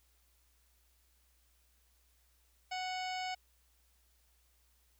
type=harmonic tone with a mistuned harmonic; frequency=740 Hz; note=F#5; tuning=in tune; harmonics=1 / 2 / 3 / 4 / 5 / 6 / 7 / 9 / 10; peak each=-38 / -49 / -44 / -47 / -55 / -51 / -49 / -58 / -58 dBFS; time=2.71-3.35 s; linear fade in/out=10 ms; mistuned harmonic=9; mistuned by=-38 cents; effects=added 60 Hz sine -70 dBFS peak until 4.99 s + white hiss -73 dBFS RMS until 4.99 s